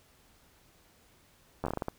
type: slowing click train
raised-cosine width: 1 ms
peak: -18 dBFS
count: 9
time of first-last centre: 1.64-1.884 s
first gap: 11 ms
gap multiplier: 1.28
effects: pink hiss -63 dBFS RMS until 1.98 s